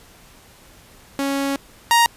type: tone pair in turn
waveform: sawtooth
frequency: 276.6 / 936.3 Hz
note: C#4 / A#5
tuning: -4 / +7 cents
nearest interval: octave + major sixth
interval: 2111 cents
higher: second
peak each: -16 / -8 dBFS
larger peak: second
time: 1.19-1.56 / 1.91-2.06 s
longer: first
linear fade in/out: 0 ms
effects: pink hiss -48 dBFS RMS until 2.16 s + resampled to 32000 Hz